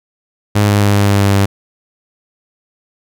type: tone with pitch steps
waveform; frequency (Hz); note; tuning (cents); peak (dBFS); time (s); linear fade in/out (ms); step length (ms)
sawtooth; 103.3 / 102.59 / 101.88 / 101.17 / 100.48 / 99.78 / 99.09; G#2 / G#2 / G#2 / G#2 / G2 / G2 / G2; -9 / -21 / -33 / -45 / +43 / +31 / +19; -5; 0.55-1.46; 10; 130
effects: none